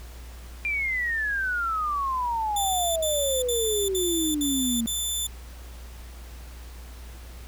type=exponential sweep; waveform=sine; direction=down; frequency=2400 to 225.2 Hz; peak=-24 dBFS; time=0.65-4.86 s; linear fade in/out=0 ms
type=tone bursts; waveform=15% pulse; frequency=3523 Hz; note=A7; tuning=1 cent sharp; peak=-19 dBFS; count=6; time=2.56-5.27 s; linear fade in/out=5 ms; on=400 ms; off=62 ms
effects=added 60 Hz sine -39 dBFS peak until 7.47 s + pink hiss -49 dBFS RMS until 7.47 s